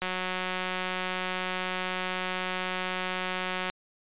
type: click train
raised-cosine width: 0.3 ms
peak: -15 dBFS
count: 678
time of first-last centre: 0.02-3.699 s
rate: 184 Hz
effects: resampled to 8000 Hz